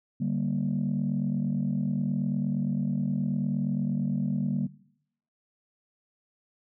sine chord, G minor, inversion second, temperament just, 147 / 196 / 235.2 Hz, D3 / G3 / Bb3, +2 / 0 / +16 cents, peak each -29 dBFS, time 0.2-4.67 s, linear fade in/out 10 ms, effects noise-tail reverb RT60 0.7 s tail -19 dB re dry + tanh soft clip ceiling -19 dBFS

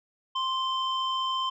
sine tone pair together, 1046.5 / 3105 Hz, C6 / G7, 0 / -17 cents, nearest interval octave + perfect fifth, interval 1883 cents, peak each -26 / -29 dBFS, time 0.35-1.5 s, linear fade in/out 10 ms, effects tanh soft clip ceiling -22 dBFS

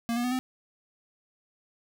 square tone with pitch steps, 233.1 / 240.8 / 248.7 / 256.9 Hz, A#3 / B3 / B3 / C4, 0 / -44 / +12 / -32 cents, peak -27 dBFS, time 0.09-0.39 s, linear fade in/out 0 ms, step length 75 ms, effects none

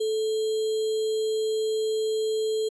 sine tone with sample-and-hold, 436.4 Hz, A4, 14 cents flat, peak -23 dBFS, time 0-2.69 s, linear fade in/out 10 ms, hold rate 3675 Hz, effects resampled to 24000 Hz

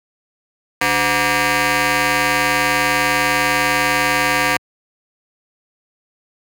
10% pulse ring-modulated tone, 220 Hz, A3, in tune, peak -3 dBFS, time 0.81-4.57 s, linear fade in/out 5 ms, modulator 1390 Hz, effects high-pass 100 Hz 12 dB/octave

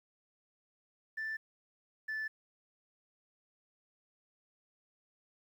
sine tone pair in turn, 1765 / 1749.8 Hz, A6 / A6, +5 / -10 cents, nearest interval unison, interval 15 cents, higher first, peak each -34 / -33 dBFS, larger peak second, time 1.17-1.37 / 2.08-2.28 s, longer neither, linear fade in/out 10 ms, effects tanh soft clip ceiling -33 dBFS + 11-bit

